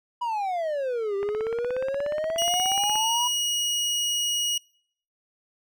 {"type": "exponential two-way sweep", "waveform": "triangle", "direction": "down then up", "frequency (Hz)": [987, 392, 987], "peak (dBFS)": -23, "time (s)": [0.21, 3.28], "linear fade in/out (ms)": 10, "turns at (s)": 1.16}
{"type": "click train", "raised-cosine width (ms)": 0.5, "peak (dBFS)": -21, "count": 30, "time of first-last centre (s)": [1.23, 2.956], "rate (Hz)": 16.8}
{"type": "tone", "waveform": "25% pulse", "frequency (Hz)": 2896, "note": "F#7", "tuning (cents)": -38, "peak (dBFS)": -20, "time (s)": [2.38, 4.58], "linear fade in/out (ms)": 5}
{"effects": ["noise-tail reverb RT60 0.6 s tail -25 dB re dry"]}